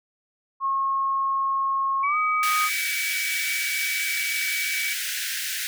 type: tone with pitch glide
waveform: sine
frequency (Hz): 1085 to 1246.3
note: C#6 to D#6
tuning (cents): -37 to +2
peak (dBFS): -21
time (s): 0.6-2.7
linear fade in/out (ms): 50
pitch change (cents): +239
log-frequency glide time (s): 2.02-2.17
type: tone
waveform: sine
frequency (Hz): 2283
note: D7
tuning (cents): -50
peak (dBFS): -26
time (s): 2.03-4.94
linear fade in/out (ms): 10
type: high-pass noise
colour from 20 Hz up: pink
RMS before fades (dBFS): -29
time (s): 2.43-5.67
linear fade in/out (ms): 0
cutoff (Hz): 1500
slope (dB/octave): 96
effects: none